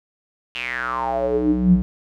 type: tone with band-pass filter sweep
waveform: square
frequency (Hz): 61.8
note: B1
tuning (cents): +2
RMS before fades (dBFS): -20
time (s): 0.55-1.82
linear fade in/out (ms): 0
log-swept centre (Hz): 2900 to 140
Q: 7.9
effects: none